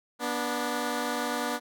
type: tone pair together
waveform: 10% pulse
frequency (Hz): 243.3 / 293.7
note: B3 / D4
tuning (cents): -26 / 0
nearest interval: minor third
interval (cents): 326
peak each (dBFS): -22 / -24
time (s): 0.19-1.6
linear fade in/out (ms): 50
effects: none